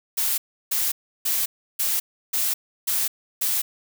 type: noise bursts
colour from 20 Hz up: blue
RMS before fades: -23 dBFS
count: 7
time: 0.17-3.62 s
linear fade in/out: 10 ms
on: 210 ms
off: 330 ms
effects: none